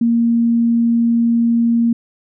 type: tone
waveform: sine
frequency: 233.1 Hz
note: A#3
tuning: in tune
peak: -11 dBFS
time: 0.01-1.93 s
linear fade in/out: 5 ms
effects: none